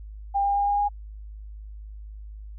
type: tone with pitch steps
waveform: sine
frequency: 799 / 804.1 / 809.2 / 814.4 / 819.6 Hz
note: G5 / G5 / G#5 / G#5 / G#5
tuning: +33 / +44 / -45 / -34 / -23 cents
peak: -20 dBFS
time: 0.34-0.89 s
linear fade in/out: 20 ms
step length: 110 ms
effects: added 52 Hz sine -37 dBFS peak until 2.58 s